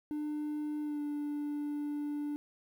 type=tone with pitch glide; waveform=triangle; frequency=299.5 to 293.3 Hz; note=D4 to D4; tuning=+34 to -2 cents; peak=-31 dBFS; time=0.11-2.36 s; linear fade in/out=0 ms; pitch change=-36 cents; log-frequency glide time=0.82-1.01 s; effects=tanh soft clip ceiling -27 dBFS + 11-bit